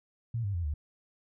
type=tone with pitch steps; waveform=sine; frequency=116.1 / 99.91 / 85.98 / 73.99 Hz; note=A#2 / G2 / F2 / D2; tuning=-7 / +33 / -27 / +13 cents; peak=-29 dBFS; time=0.34-0.74 s; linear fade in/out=5 ms; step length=100 ms; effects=none